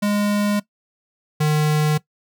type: tone pair in turn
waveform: square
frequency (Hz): 206 / 152.07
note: G#3 / D#3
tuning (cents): -14 / -39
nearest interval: perfect fourth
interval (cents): 525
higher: first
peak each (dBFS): -18 / -16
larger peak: second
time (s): 0.02-0.6 / 1.4-1.98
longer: neither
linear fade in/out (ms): 10
effects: noise-tail reverb RT60 0.1 s tail -19 dB re dry